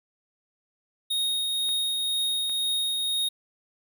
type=tone with tremolo; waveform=square; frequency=3729 Hz; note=A#7; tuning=in tune; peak=-24 dBFS; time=1.1-3.29 s; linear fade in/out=10 ms; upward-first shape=triangle; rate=2 Hz; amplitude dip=25%
type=clicks; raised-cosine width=0.3 ms; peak=-28 dBFS; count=2; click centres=1.69 / 2.496 s
effects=none